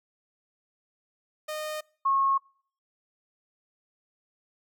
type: tone pair in turn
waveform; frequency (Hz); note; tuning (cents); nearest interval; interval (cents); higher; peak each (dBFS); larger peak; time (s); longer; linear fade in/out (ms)
sawtooth / sine; 614 / 1089.3; D#5 / C#6; -23 / -31; minor seventh; 992; second; -28 / -21; second; 1.48-1.81 / 2.05-2.38; neither; 10
effects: noise-tail reverb RT60 0.5 s tail -25 dB re dry